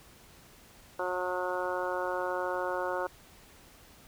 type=harmonic tone; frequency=181.4 Hz; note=F#3; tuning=34 cents flat; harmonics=2 / 3 / 4 / 5 / 6 / 7 / 8; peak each=-37 / -34 / -40 / -37 / -40 / -41 / -39 dBFS; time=0.99-3.07 s; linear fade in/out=5 ms; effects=pink hiss -56 dBFS RMS until 4.07 s